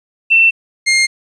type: tone pair in turn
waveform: sine / sawtooth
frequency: 2687 / 2123 Hz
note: E7 / C7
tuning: +33 / +25 cents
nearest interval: major third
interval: 408 cents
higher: first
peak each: -6 dBFS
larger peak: neither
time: 0.3-0.51 / 0.86-1.07 s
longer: neither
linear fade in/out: 20 ms
effects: resampled to 22050 Hz + 8-bit